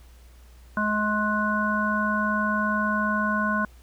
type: harmonic tone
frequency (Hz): 211.3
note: G#3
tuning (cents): +30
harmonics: 1 / 3 / 5 / 7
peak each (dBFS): -26 / -32 / -27 / -26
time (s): 0.77-3.65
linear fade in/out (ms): 2
effects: added 60 Hz sine -47 dBFS peak until 3.82 s + pink hiss -58 dBFS RMS until 3.82 s